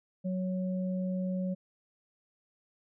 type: tone pair together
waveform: sine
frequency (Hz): 185.01 / 554.4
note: F#3 / C#5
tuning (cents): 0 / 0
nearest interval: octave + perfect fifth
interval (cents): 1900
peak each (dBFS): -30 / -39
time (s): 0.24-1.55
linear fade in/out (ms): 20
effects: none